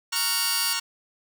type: chord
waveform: 10% pulse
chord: Gb major seventh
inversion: first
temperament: just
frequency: 925 / 1110 / 1387.5 / 1480 Hz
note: Bb5 / Db6 / F6 / Gb6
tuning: -14 / +2 / -12 / 0 cents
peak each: -24 dBFS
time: 0.12-0.8 s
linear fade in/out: 10 ms
type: tone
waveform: 15% pulse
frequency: 4699 Hz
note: D8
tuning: in tune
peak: -19 dBFS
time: 0.16-0.73 s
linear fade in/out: 0 ms
effects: none